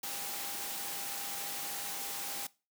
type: tone in noise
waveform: sine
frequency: 800 Hz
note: G5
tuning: 35 cents sharp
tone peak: -49 dBFS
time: 0.03-2.47 s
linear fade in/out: 5 ms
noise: white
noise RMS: -39 dBFS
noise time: 0.03-2.47 s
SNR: -13 dB
effects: noise-tail reverb RT60 0.3 s tail -21 dB re dry + high-pass 150 Hz 12 dB/octave